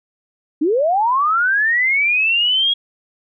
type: linear sweep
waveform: sine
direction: up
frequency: 278 to 3322 Hz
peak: -13 dBFS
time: 0.61-2.74 s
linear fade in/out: 10 ms
effects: none